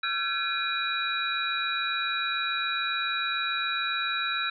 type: tone cluster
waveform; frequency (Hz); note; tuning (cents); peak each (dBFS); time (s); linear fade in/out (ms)
sine; 1358 / 1538 / 1685 / 2436 / 3896; F6 / G6 / G#6 / D#7 / B7; -49 / -33 / +25 / -37 / -24; -31 / -34 / -36 / -34 / -31; 0.03-4.5; 5
effects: none